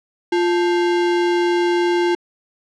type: tone with sample-and-hold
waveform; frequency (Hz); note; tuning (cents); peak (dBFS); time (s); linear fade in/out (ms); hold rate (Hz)
sine; 349.2; F4; 0; -14; 0.32-2.15; 5; 1225
effects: low-pass 4000 Hz 12 dB/octave